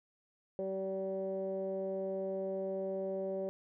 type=tone with low-pass filter; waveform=15% pulse; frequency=191.8 Hz; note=G3; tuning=37 cents flat; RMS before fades=-37 dBFS; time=0.59-3.49 s; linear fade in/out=0 ms; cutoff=510 Hz; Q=9; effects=none